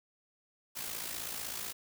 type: noise with amplitude modulation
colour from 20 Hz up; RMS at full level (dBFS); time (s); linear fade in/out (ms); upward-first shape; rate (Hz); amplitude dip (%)
white; -37; 0.75-1.73; 20; sine; 56; 60
effects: none